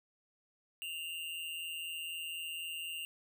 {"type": "tone with amplitude modulation", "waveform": "square", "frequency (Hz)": 2794, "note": "F7", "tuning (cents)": 0, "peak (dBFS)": -37, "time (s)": [0.82, 3.05], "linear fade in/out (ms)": 0, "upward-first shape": "sine", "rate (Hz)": 164, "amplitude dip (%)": 60, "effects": []}